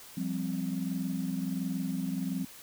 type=chord; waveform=sine; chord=F suspended second; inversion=none; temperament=equal; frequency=174.61 / 196 / 261.6 Hz; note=F3 / G3 / C4; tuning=0 / 0 / 0 cents; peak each=-34 dBFS; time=0.17-2.45 s; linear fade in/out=5 ms; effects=tanh soft clip ceiling -22 dBFS + white hiss -50 dBFS RMS until 2.62 s